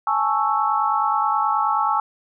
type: chord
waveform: sine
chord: A major seventh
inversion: third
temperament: equal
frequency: 830.6 / 880 / 1108.7 / 1318.5 Hz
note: G#5 / A5 / C#6 / E6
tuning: 0 / 0 / 0 / 0 cents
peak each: -23 dBFS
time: 0.07-2 s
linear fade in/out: 2 ms
effects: none